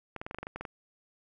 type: clicks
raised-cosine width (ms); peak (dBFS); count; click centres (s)
0.5; -23; 11; 0.163 / 0.215 / 0.265 / 0.311 / 0.346 / 0.386 / 0.43 / 0.469 / 0.56 / 0.61 / 0.652
effects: none